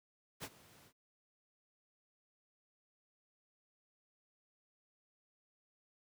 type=noise with ADSR envelope; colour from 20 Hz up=pink; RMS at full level=-42 dBFS; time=0.4-0.93 s; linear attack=37 ms; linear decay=49 ms; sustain=-20 dB; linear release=69 ms; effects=high-pass 100 Hz 12 dB/octave